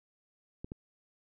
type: clicks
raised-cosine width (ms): 3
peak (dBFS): -27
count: 2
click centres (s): 0.645 / 0.719
effects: none